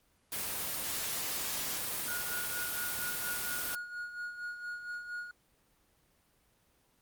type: noise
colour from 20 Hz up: white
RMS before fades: -36 dBFS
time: 0.32-3.75 s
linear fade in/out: 2 ms
type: tone with tremolo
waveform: triangle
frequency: 1442 Hz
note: F#6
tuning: 45 cents flat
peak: -34 dBFS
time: 2.08-5.31 s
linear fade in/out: 2 ms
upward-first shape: sine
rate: 4.3 Hz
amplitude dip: 60%
effects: pink hiss -70 dBFS RMS until 7.01 s + Opus 24 kbps